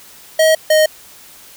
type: tone pair in turn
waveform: square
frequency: 635 / 621.2 Hz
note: D#5 / D#5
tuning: +35 / -3 cents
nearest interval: unison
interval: 38 cents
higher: first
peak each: -9 dBFS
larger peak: neither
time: 0.39-0.55 / 0.7-0.86 s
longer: neither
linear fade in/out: 5 ms
effects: white hiss -41 dBFS RMS until 1.56 s